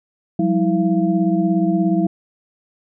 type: tone cluster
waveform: sine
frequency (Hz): 178.8 / 195.7 / 325.2 / 683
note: F3 / G3 / E4 / F5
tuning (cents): +41 / -3 / -23 / -39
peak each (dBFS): -19 / -20 / -18 / -26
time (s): 0.39-2.07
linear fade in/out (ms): 5
effects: none